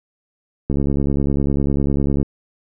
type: click train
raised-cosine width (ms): 3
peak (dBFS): -7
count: 108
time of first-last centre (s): 0.7-2.229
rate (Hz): 70
effects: none